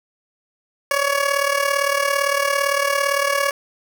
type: tone with amplitude modulation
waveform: 15% pulse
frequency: 562 Hz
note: C#5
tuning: 24 cents sharp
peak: -8 dBFS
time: 0.91-3.51 s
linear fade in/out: 2 ms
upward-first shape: sine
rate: 37.7 Hz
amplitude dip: 70%
effects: none